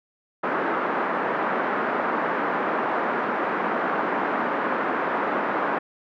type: band-pass noise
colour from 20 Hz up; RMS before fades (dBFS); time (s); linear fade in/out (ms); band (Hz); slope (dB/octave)
white; -25; 0.43-5.79; 10; 210 to 1500; 24
effects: none